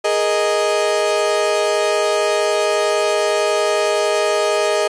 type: chord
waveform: 35% pulse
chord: Ab suspended second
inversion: none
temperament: equal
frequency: 415.3 / 466.2 / 622.3 Hz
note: Ab4 / Bb4 / Eb5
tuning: 0 / 0 / 0 cents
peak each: -18 / -21 / -16 dBFS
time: 0.04-4.88 s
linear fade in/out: 10 ms
effects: resampled to 22050 Hz